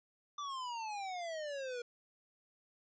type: exponential sweep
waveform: square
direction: down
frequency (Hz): 1185 to 473.9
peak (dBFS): -40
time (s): 0.38-1.82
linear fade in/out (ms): 5
effects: resampled to 16000 Hz